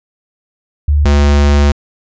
sine / square tone pair in turn, 73.2 / 71.94 Hz, D2 / D2, -5 / -35 cents, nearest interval unison, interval 30 cents, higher first, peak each -7 dBFS, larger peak neither, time 0.88-1.05 / 1.05-1.72 s, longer second, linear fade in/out 5 ms, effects resampled to 16000 Hz

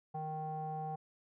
square tone with low-pass filter, 155.56 Hz, D#3, in tune, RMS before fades -40 dBFS, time 0.14-0.96 s, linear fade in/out 10 ms, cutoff 810 Hz, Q 9, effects none

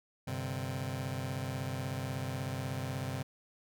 sawtooth chord, G suspended fourth, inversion none, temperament just, 98 / 130.67 / 147 Hz, G2 / C3 / D3, 0 / -2 / +2 cents, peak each -36 / -33 / -38 dBFS, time 0.27-3.23 s, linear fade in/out 10 ms, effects none

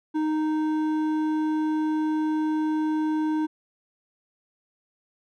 sine tone with hard clipping, 310 Hz, D#4, 6 cents flat, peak -24 dBFS, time 0.14-3.47 s, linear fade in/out 20 ms, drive 8 dB, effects none

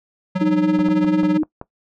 square tone with tremolo, 185 Hz, F#3, in tune, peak -16 dBFS, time 0.35-1.38 s, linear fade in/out 10 ms, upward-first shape triangle, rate 18 Hz, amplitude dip 85%
sine tone with vibrato, 305.8 Hz, D#4, 30 cents flat, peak -15 dBFS, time 0.41-1.43 s, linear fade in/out 5 ms, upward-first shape square, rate 4.3 Hz, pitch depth 11 cents each way
clicks, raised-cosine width 1 ms, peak -17 dBFS, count 6, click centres 0.791 / 0.886 / 1.045 / 1.233 / 1.433 / 1.614 s
effects noise-tail reverb RT60 0.1 s tail -19 dB re dry + low-pass 3000 Hz 12 dB/octave

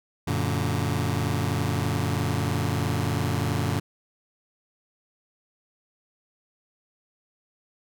sawtooth chord, Gb augmented, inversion none, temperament just, 92.5 / 115.62 / 144.53 Hz, Gb2 / Bb2 / D3, 0 / -14 / -27 cents, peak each -24 dBFS, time 0.27-3.8 s, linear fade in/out 10 ms, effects none

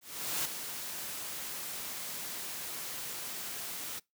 white noise with ADSR envelope, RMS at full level -32 dBFS, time 0.01-4 s, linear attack 440 ms, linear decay 8 ms, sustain -8 dB, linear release 19 ms, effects noise-tail reverb RT60 0.2 s tail -24 dB re dry + high-pass 100 Hz 12 dB/octave

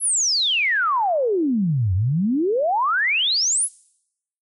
sine exponential two-way sweep, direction down then up, 11290 to 87.6 to 11290 Hz, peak -17 dBFS, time 0-3.69 s, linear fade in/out 50 ms, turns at 1.94 s, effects noise-tail reverb RT60 0.8 s tail -24 dB re dry

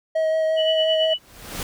triangle tone with vibrato, 636 Hz, D#5, 38 cents sharp, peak -16 dBFS, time 0.15-1.14 s, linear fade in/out 10 ms, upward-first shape sine, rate 5.7 Hz, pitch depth 11 cents each way
sine tone with tremolo, 2960 Hz, F#7, in tune, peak -19 dBFS, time 0.56-1.19 s, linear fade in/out 50 ms, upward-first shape sine, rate 9.1 Hz, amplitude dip 65%
pink noise with exponential growth, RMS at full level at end -27 dBFS, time 1.03-1.63 s, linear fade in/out 2 ms, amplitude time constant 130 ms
effects none

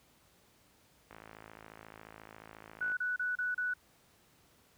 click train, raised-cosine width 0.5 ms, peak -34 dBFS, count 99, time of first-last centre 1.11-2.918 s, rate 54.2 Hz
sine tone bursts, 1480 Hz, F#6, in tune, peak -31 dBFS, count 5, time 2.81-3.738 s, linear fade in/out 5 ms, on 160 ms, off 32 ms
effects pink hiss -66 dBFS RMS until 4.77 s + high-pass 60 Hz 12 dB/octave

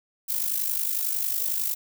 violet noise with amplitude modulation, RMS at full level -24 dBFS, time 0.28-1.75 s, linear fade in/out 20 ms, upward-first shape sine, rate 51 Hz, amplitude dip 65%, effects none

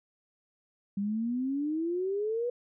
sine exponential sweep, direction up, 196 to 493.9 Hz, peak -28 dBFS, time 0.97-2.5 s, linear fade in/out 5 ms, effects none

